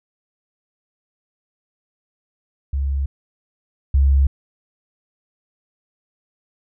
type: tone pair in turn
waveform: sine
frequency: 68.9 / 68.55 Hz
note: C#2 / C#2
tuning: -10 / -19 cents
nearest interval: unison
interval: 9 cents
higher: first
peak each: -18 / -11 dBFS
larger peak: second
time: 2.73-3.06 / 3.94-4.27 s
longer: neither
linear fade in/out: 5 ms
effects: none